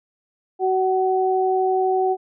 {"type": "tone pair together", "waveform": "sine", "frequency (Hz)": [376, 752], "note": ["F#4", "F#5"], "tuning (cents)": [28, 28], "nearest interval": "octave", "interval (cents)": 1200, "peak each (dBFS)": [-19, -20], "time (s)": [0.59, 2.17], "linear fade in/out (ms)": 50, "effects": []}